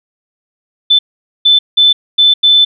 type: tone bursts at uneven times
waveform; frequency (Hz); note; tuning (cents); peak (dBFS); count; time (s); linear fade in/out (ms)
sine; 3520; A7; 0; -4; 5; 0.9-0.99 / 1.45-1.59 / 1.77-1.93 / 2.18-2.34 / 2.43-2.65; 10
effects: none